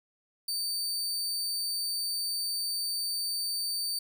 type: tone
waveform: sawtooth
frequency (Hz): 4593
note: D8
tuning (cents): -39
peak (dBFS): -27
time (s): 0.48-3.99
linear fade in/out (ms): 5
effects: none